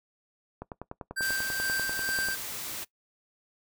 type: click train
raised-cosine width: 1 ms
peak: -23 dBFS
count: 18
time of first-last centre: 0.62-2.287 s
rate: 10.2 Hz
type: tone with tremolo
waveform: square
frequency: 1568 Hz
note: G6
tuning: in tune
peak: -28 dBFS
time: 1.16-2.36 s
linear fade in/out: 20 ms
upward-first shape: sine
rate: 2.2 Hz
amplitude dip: 40%
type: noise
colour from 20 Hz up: white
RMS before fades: -37 dBFS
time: 1.21-2.85 s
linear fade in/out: 20 ms
effects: noise-tail reverb RT60 0.1 s tail -20 dB re dry